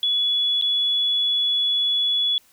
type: tone with dropouts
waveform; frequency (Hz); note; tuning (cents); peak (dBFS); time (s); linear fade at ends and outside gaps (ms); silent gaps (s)
sine; 3401; G#7; +40; -18; 0.03-2.38; 1; 0.613-0.622
effects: white hiss -57 dBFS RMS until 2.52 s